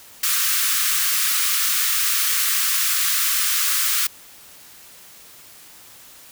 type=high-pass noise; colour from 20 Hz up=white; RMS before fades=-20 dBFS; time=0.23-4.07 s; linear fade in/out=5 ms; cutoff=1100 Hz; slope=96 dB/octave; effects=white hiss -45 dBFS RMS until 6.31 s